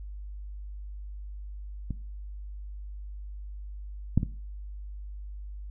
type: clicks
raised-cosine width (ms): 5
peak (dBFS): -20 / -8 / -16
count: 3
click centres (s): 1.907 / 4.176 / 4.231
effects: noise-tail reverb RT60 0.4 s tail -17 dB re dry + added 50 Hz sine -37 dBFS peak until 5.7 s